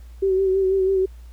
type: tone with vibrato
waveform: sine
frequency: 382 Hz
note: G4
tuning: 45 cents flat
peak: -16 dBFS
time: 0.22-1.06 s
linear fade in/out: 10 ms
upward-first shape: sine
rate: 6.1 Hz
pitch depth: 36 cents each way
effects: added 59 Hz sine -38 dBFS peak until 1.32 s + pink hiss -58 dBFS RMS until 1.32 s